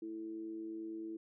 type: tone with amplitude modulation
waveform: sine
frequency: 329.6 Hz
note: E4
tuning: in tune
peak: -38 dBFS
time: 0.02-1.17 s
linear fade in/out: 5 ms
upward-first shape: sine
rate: 109 Hz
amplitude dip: 55%
effects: none